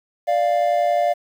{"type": "tone pair together", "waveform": "triangle", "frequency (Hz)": [587.4, 698.5], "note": ["D5", "F5"], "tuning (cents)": [0, 0], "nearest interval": "minor third", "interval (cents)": 300, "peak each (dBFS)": [-18, -16], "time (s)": [0.27, 1.14], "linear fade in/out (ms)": 20, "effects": ["8-bit"]}